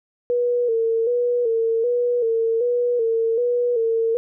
sine tone with vibrato, 469.5 Hz, A#4, 12 cents sharp, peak -17 dBFS, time 0.3-4.17 s, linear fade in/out 0 ms, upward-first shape square, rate 1.3 Hz, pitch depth 58 cents each way, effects none

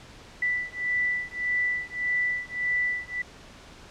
sine beating tone pair, 1975.5 / 1977.2 Hz, B6 / B6, 0 / +1 cents, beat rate 1.7 Hz, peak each -28 dBFS, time 0.42-3.22 s, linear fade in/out 5 ms, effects pink hiss -48 dBFS RMS until 3.9 s + low-pass 6000 Hz 12 dB/octave

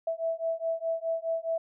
sine beating tone pair, 655 / 659.8 Hz, E5 / E5, -11 / +1 cents, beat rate 4.8 Hz, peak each -31 dBFS, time 0.07-1.58 s, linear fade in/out 5 ms, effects none

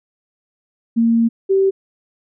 sine tone pair in turn, 230.2 / 387.1 Hz, A#3 / G4, -22 / -22 cents, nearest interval major sixth, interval 900 cents, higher second, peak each -11 dBFS, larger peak neither, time 0.96-1.29 / 1.49-1.71 s, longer first, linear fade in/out 20 ms, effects none

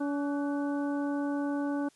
harmonic tone with a mistuned harmonic, 285.7 Hz, D4, 48 cents flat, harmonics 1 / 2 / 3 / 4 / 5, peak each -29 / -38 / -41 / -46 / -44 dBFS, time 0-1.89 s, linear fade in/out 10 ms, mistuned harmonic 5, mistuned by +73 cents, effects white hiss -64 dBFS RMS until 1.95 s + resampled to 24000 Hz

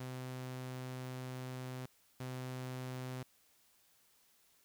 sawtooth tone pair in turn, 128.1 / 128.1 Hz, C3 / C3, -36 / -36 cents, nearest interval unison, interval 0 cents, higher neither, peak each -38 / -37 dBFS, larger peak second, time 0-1.86 / 2.2-3.23 s, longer first, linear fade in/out 5 ms, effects white hiss -70 dBFS RMS until 4.64 s

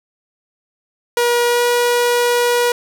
sawtooth tone with pitch glide, 479.4 to 482.7 Hz, A#4 to B4, +48 to -40 cents, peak -9 dBFS, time 1.17-2.72 s, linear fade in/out 2 ms, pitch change +12 cents, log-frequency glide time 1.47-1.63 s, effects none

